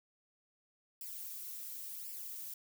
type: noise with flanger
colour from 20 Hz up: violet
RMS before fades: -45 dBFS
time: 1.01-2.54 s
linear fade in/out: 2 ms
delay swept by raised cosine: 0.39 to 3.49 ms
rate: 0.92 Hz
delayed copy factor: +0.75
effects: none